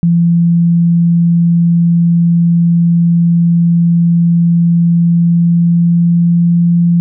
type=tone with pitch glide; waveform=sine; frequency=170 to 171.68 Hz; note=F3 to F3; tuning=-46 to -29 cents; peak=-6 dBFS; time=0.03-7 s; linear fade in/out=0 ms; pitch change=+17 cents; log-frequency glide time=4.95-6.8 s; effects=none